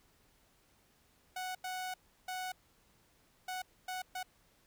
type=tone bursts at uneven times; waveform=sawtooth; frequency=740 Hz; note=F#5; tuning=in tune; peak=-34 dBFS; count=6; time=1.36-1.55 / 1.64-1.94 / 2.28-2.52 / 3.48-3.62 / 3.88-4.02 / 4.15-4.23 s; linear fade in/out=5 ms; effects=pink hiss -69 dBFS RMS until 4.66 s